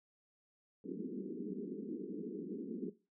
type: band-pass noise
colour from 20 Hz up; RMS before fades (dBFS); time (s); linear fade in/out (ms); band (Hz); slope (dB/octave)
pink; -43; 0.84-2.9; 5; 180 to 440; 96
effects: noise-tail reverb RT60 0.3 s tail -18 dB re dry